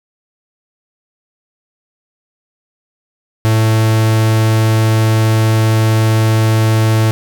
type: tone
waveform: 45% pulse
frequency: 110.6 Hz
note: A2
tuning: 9 cents sharp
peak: -9 dBFS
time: 3.45-7.11 s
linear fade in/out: 0 ms
effects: none